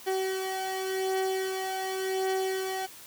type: beating tone pair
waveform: 30% pulse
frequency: 379.5 / 380.39 Hz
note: F#4 / F#4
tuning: +44 / +48 cents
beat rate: 0.89 Hz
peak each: -27 / -32 dBFS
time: 0.06-2.87 s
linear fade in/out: 20 ms
effects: white hiss -48 dBFS RMS until 3.06 s + high-pass 60 Hz 12 dB/octave